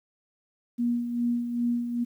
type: tone with tremolo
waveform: sine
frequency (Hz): 239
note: A#3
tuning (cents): +43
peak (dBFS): -22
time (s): 0.78-2.05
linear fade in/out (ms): 20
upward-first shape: sine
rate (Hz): 2.5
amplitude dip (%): 55
effects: 10-bit